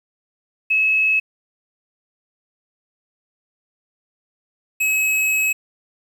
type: tone pair in turn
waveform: sine / square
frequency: 2582 / 2564 Hz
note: E7 / E7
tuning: -37 / -49 cents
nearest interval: unison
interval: 12 cents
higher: first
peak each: -14 / -17 dBFS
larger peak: first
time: 0.7-1.2 / 4.8-5.53 s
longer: second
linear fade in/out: 10 ms
effects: 8-bit